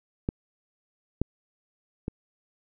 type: clicks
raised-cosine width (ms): 3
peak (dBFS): -13 / -11 / -17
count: 3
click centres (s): 0.289 / 1.216 / 2.081
effects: none